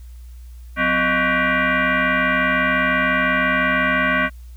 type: tone with frequency modulation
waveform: sine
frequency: 180.9 Hz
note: F#3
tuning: 39 cents flat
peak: -15 dBFS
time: 0.76-4.3 s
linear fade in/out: 50 ms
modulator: 436 Hz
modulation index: 4.9
effects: added 60 Hz sine -35 dBFS peak until 4.56 s + white hiss -57 dBFS RMS until 4.56 s